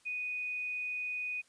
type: tone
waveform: sine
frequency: 2483 Hz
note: D#7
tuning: 4 cents flat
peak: -34 dBFS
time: 0.05-1.42 s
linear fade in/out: 20 ms
effects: white hiss -67 dBFS RMS until 1.48 s + resampled to 22050 Hz